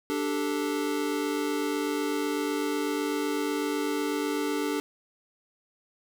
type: chord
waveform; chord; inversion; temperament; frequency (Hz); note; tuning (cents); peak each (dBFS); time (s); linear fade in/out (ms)
square; D suspended fourth; none; equal; 293.7 / 392 / 440; D4 / G4 / A4; 0 / 0 / 0; -30 / -34 / -33; 0.1-4.8; 0
effects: none